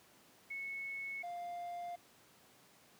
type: tone pair in turn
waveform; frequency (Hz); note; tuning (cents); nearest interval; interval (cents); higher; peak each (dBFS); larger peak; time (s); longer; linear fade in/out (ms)
sine / triangle; 2201 / 699.5; C#7 / F5; -13 / +3; octave + minor sixth; 1984; first; -40 / -39; second; 0.5-1.23 / 1.23-1.96; neither; 10
effects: pink hiss -64 dBFS RMS until 2.99 s + high-pass 150 Hz 12 dB/octave